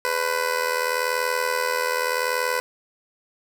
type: tone with amplitude modulation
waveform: 15% pulse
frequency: 499.9 Hz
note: B4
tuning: 21 cents sharp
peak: -12 dBFS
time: 0.05-2.6 s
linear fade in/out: 0 ms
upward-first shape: sine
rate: 80.8 Hz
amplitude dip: 75%
effects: none